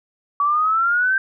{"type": "exponential sweep", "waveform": "sine", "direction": "up", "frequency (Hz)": [1137, 1576], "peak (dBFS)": -15, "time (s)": [0.4, 1.18], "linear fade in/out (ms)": 2, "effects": []}